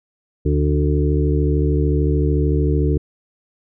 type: harmonic tone with a mistuned harmonic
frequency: 73.42 Hz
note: D2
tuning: in tune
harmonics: 1 / 2 / 4 / 5 / 6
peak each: -17 / -20 / -23 / -24 / -25 dBFS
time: 0.45-2.98 s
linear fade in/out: 10 ms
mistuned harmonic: 6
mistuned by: +17 cents
effects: none